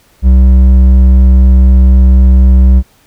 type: tone with hard clipping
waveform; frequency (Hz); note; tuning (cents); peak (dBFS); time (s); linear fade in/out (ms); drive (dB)
sine; 64; C2; -38; -3; 0.22-2.83; 50; 6
effects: pink hiss -48 dBFS RMS until 3.06 s